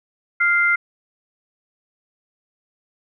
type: tone pair together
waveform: sine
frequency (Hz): 1404 / 2083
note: F6 / C7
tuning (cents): +9 / -8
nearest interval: perfect fifth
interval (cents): 683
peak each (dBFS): -17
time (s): 0.4-0.76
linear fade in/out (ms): 10
effects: none